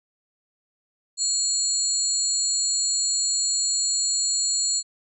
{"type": "tone cluster", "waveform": "sine", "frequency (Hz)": [4285, 7160, 7850], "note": ["C8", "A8", "B8"], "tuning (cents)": [40, 29, -11], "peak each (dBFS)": [-26, -25, -25], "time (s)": [1.17, 4.83], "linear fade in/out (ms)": 50, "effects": []}